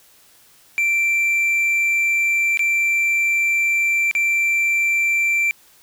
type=tone with dropouts; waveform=triangle; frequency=2349 Hz; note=D7; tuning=in tune; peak=-14 dBFS; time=0.78-5.51 s; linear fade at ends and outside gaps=0 ms; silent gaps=2.573-2.593 / 4.112-4.151 s; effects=white hiss -52 dBFS RMS until 5.82 s